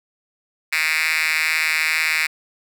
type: tone with high-pass filter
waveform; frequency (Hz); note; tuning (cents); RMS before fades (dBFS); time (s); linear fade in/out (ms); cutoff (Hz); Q
5% pulse; 157.8; D#3; +25; -20; 0.72-2.27; 10; 2300; 4.3
effects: none

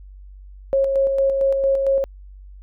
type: tone with tremolo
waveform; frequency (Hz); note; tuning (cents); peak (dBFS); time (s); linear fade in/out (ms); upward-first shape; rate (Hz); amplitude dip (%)
sine; 544; C#5; -33; -14; 0.73-2.04; 0; square; 4.4; 35
effects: added 48 Hz sine -38 dBFS peak until 2.62 s

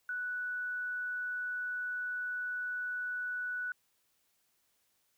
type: tone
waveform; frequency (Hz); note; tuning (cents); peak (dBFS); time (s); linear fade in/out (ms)
sine; 1480; F#6; 0; -34; 0.09-3.72; 2
effects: white hiss -75 dBFS RMS until 5.17 s

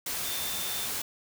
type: tone in noise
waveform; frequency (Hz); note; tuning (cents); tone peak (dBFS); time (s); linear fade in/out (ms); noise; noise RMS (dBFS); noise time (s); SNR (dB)
sine; 3570; A7; +24; -38; 0.25-0.86; 5; white; -33; 0.06-1.02; -8
effects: none

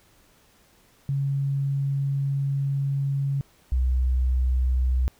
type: tone pair in turn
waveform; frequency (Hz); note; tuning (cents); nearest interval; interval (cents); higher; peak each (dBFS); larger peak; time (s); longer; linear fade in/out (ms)
sine; 138.59 / 63.43; C#3 / B1; 0 / +47; octave + major second; 1353; first; -22 / -19; second; 1.09-3.41 / 3.72-5.08; first; 0
effects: pink hiss -59 dBFS RMS until 5.19 s

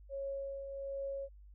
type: tone with tremolo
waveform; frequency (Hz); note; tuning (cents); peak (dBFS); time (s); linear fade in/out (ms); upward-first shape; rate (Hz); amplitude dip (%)
sine; 550; C#5; -14; -36; 0.09-1.29; 50; triangle; 1.3; 50
effects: added 50 Hz sine -53 dBFS peak until 1.54 s

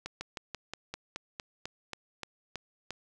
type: slowing click train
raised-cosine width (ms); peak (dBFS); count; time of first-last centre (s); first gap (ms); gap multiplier
0.2; -20; 13; 0.06-2.907; 150; 1.08
effects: none

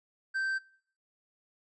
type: tone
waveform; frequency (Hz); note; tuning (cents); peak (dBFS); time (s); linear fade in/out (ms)
triangle; 1559; G6; -10; -27; 0.34-0.59; 20
effects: noise-tail reverb RT60 0.6 s tail -24 dB re dry + resampled to 22050 Hz

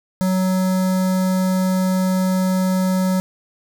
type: tone with notch filter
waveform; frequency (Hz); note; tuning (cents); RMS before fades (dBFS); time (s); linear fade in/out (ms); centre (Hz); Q
square; 186.3; F#3; +12; -18; 0.21-3.2; 0; 2700; 0.93
effects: none

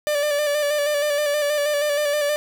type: tone with vibrato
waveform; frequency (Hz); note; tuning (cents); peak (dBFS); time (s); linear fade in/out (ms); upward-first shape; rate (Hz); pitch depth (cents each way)
45% pulse; 587.3; D5; 0; -19; 0.07-2.36; 0; square; 6.3; 31
effects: none

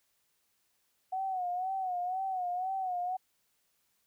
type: tone with vibrato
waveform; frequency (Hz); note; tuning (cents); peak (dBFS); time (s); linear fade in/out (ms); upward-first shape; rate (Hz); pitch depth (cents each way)
sine; 740; F#5; 0; -31; 1.12-3.17; 10; sine; 2; 75
effects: white hiss -75 dBFS RMS until 4.06 s

